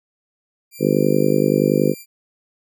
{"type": "tone", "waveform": "5% pulse", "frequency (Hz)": 2369, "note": "D7", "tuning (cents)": 14, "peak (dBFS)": -27, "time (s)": [0.71, 2.06], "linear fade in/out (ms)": 50}
{"type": "harmonic tone", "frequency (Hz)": 50.6, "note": "G#1", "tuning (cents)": -44, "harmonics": [3, 4, 5, 6, 7, 8, 9, 10], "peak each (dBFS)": [-22, -22, -22, -22, -22, -22, -22, -22], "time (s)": [0.79, 1.95], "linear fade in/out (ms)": 50}
{"effects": []}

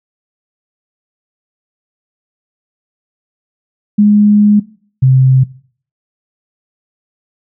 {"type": "tone pair in turn", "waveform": "sine", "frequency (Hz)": [207.8, 130.91], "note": ["G#3", "C3"], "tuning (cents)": [1, 1], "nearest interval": "minor sixth", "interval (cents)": 800, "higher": "first", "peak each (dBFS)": -4, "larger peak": "neither", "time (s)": [[3.98, 4.6], [5.02, 5.44]], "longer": "first", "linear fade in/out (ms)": 10, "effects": ["noise-tail reverb RT60 0.5 s tail -20 dB re dry"]}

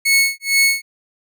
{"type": "tone with tremolo", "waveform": "sawtooth", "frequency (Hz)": 2199, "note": "C#7", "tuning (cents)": -14, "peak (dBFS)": -7, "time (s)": [0.05, 0.82], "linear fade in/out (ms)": 10, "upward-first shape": "sine", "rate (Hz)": 2.2, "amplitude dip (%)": 100, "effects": []}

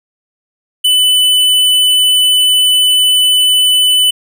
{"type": "tone with hard clipping", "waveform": "triangle", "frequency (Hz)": 2998, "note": "F#7", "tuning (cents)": 22, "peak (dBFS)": -8, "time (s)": [0.84, 4.11], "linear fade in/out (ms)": 10, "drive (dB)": 18, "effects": []}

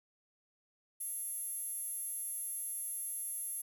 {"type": "tone with high-pass filter", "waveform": "15% pulse", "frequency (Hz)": 694, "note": "F5", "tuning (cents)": -11, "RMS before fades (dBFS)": -40, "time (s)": [1, 3.62], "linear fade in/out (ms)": 10, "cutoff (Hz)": 11000, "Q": 9.8, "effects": []}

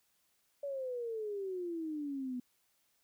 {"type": "exponential sweep", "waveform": "sine", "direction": "down", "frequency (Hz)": [573, 244.6], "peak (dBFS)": -36, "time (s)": [0.63, 2.4], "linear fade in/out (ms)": 5, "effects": ["white hiss -75 dBFS RMS until 3.03 s"]}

